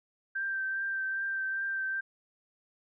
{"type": "tone with vibrato", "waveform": "sine", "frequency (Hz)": 1568, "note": "G6", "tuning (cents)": 0, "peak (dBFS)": -30, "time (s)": [0.35, 2.01], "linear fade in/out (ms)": 10, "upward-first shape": "triangle", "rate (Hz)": 2.5, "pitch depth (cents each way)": 21, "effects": []}